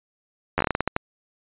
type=slowing click train; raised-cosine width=0.5 ms; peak=-6 dBFS; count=11; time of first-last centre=0.58-0.964 s; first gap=11 ms; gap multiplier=1.26; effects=resampled to 8000 Hz